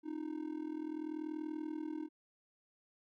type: tone with amplitude modulation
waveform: triangle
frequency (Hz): 309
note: D#4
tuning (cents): -12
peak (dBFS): -33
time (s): 0.03-2.09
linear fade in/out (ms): 50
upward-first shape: sine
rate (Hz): 40.6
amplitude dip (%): 85
effects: none